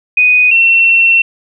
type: tone pair in turn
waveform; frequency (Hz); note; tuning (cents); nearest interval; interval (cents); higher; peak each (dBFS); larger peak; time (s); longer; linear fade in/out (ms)
sine; 2489 / 2709; D#7 / E7; 0 / +47; minor second; 147; second; -5; neither; 0.17-0.51 / 0.51-1.22; second; 5
effects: none